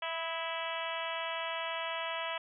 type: harmonic tone with a mistuned harmonic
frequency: 329.6 Hz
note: E4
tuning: in tune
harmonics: 2 / 3 / 4 / 5 / 6 / 7 / 8 / 9 / 10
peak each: -40 / -40 / -43 / -45 / -44 / -45 / -44 / -44 / -45 dBFS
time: 0.02-2.38 s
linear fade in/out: 5 ms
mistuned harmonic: 4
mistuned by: -27 cents
effects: none